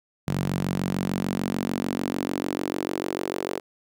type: tone with high-pass filter sweep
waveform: sawtooth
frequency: 46.73 Hz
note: F#1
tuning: 18 cents sharp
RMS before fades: -28 dBFS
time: 0.27-3.6 s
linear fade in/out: 10 ms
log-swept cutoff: 150 to 400 Hz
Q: 2.8
effects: none